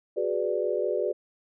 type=chord; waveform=sine; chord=G# half-diminished seventh; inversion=third; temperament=equal; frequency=370 / 415.3 / 493.9 / 587.3 Hz; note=F#4 / G#4 / B4 / D5; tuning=0 / 0 / 0 / 0 cents; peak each=-30 dBFS; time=0.16-1.13 s; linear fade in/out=20 ms; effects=none